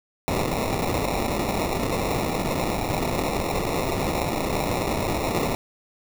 violet noise with sample-and-hold, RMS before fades -25 dBFS, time 0.28-5.55 s, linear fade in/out 0 ms, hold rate 1575 Hz, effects none

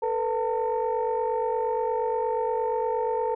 sine tone cluster, 443.9 / 492.4 / 899 Hz, A4 / B4 / A5, +15 / -5 / +37 cents, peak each -27 dBFS, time 0.02-3.35 s, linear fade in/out 10 ms, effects tanh soft clip ceiling -17 dBFS

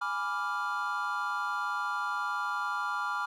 triangle chord, G# diminished seventh, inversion none, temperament equal, 830.6 / 987.8 / 1174.7 / 1396.9 Hz, G#5 / B5 / D6 / F6, 0 / 0 / 0 / 0 cents, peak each -37 / -35 / -33 / -32 dBFS, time 0.01-3.26 s, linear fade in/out 10 ms, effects none

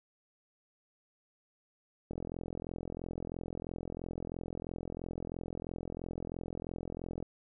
click train, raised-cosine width 2 ms, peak -26 dBFS, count 221, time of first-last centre 2.11-7.226 s, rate 43 Hz, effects none

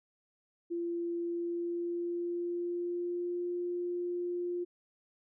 sine tone with pitch glide, 342.4 to 352 Hz, F4 to F4, -34 to +14 cents, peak -32 dBFS, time 0.7-4.65 s, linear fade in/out 20 ms, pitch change +48 cents, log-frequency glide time 1.18-3.48 s, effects none

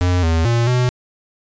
square tone with pitch steps, 89.6 / 81.7 / 117.6 / 124.8 Hz, F2 / E2 / A#2 / B2, +45 / -15 / +16 / +19 cents, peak -14 dBFS, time 0.01-0.89 s, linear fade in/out 0 ms, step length 220 ms, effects resampled to 16000 Hz

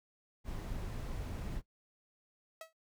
brown noise, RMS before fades -40 dBFS, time 0.44-1.62 s, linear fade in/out 50 ms
sawtooth tone with exponential decay, 646 Hz, E5, 35 cents flat, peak -38 dBFS, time 2.61-2.73 s, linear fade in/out 2 ms, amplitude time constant 25 ms
effects noise-tail reverb RT60 0.1 s tail -17 dB re dry

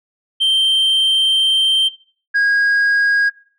sine tone pair in turn, 3136 / 1639.3 Hz, G7 / G#6, 0 / -23 cents, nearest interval major seventh, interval 1123 cents, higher first, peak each -9 dBFS, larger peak neither, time 0.4-1.89 / 2.34-3.3 s, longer first, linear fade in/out 20 ms, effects noise-tail reverb RT60 0.4 s tail -17 dB re dry + tanh soft clip ceiling -11 dBFS

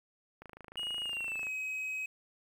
click train, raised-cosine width 0.5 ms, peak -33 dBFS, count 29, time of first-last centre 0.42-1.469 s, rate 26.7 Hz
triangle tone with pitch glide, 2883 to 2539 Hz, F#7 to D#7, -46 to +34 cents, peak -33 dBFS, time 0.77-2.06 s, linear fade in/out 5 ms, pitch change -220 cents, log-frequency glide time 1.02-1.48 s
effects 10-bit

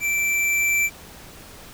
square tone with level ramp, 2338 Hz, D7, 8 cents flat, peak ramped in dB -21 to -18 dBFS, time 0-0.9 s, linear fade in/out 50 ms, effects pink hiss -43 dBFS RMS until 1.73 s

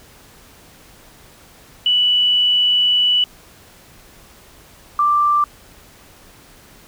sine tone pair in turn, 2960 / 1178.4 Hz, F#7 / D6, 0 / +6 cents, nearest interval octave + major third, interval 1594 cents, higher first, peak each -12 dBFS, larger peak neither, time 1.86-3.24 / 4.99-5.44 s, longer first, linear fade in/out 2 ms, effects pink hiss -46 dBFS RMS until 6.87 s

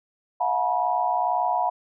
sine tone cluster, 661 / 723 / 861 / 968 Hz, E5 / F#5 / A5 / B5, +5 / -40 / -38 / -35 cents, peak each -31 / -24 / -28 / -25 dBFS, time 0.4-1.7 s, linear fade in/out 10 ms, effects none

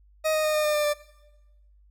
40% pulse tone with pitch steps, 627 / 620.9 / 614.8 / 608.8 / 602.8 / 597 / 591.1 Hz, D#5 / D#5 / D#5 / D#5 / D5 / D5 / D5, +13 / -4 / -21 / -38 / +45 / +28 / +11 cents, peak -21 dBFS, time 0.24-0.94 s, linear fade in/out 20 ms, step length 100 ms, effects noise-tail reverb RT60 1.0 s tail -20 dB re dry + added 50 Hz sine -54 dBFS peak until 1.9 s

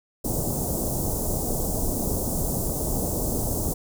pink band-stop noise, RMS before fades -26 dBFS, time 0.24-3.74 s, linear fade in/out 10 ms, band 720 to 7100 Hz, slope 24 dB/octave, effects none

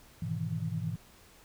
sine chord, E major seventh, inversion first, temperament equal, 103.83 / 123.47 / 155.56 / 164.81 Hz, G#2 / B2 / D#3 / E3, 0 / 0 / 0 / 0 cents, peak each -37 / -38 / -38 / -35 dBFS, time 0.22-0.96 s, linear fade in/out 5 ms, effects pink hiss -58 dBFS RMS until 1.44 s

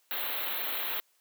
white band-stop noise, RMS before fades -33 dBFS, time 0.11-1 s, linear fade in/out 0 ms, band 4100 to 12000 Hz, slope 96 dB/octave, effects white hiss -69 dBFS RMS until 1.2 s + high-pass 400 Hz 12 dB/octave

